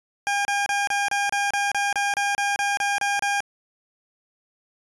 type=tone bursts; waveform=20% pulse; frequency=807 Hz; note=G#5; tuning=50 cents flat; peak=-16 dBFS; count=15; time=0.27-3.404 s; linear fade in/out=0 ms; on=180 ms; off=31 ms; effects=resampled to 22050 Hz